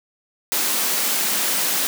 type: high-pass noise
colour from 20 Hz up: white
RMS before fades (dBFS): -21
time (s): 0.52-1.87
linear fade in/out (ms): 0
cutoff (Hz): 170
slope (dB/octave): 96
effects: none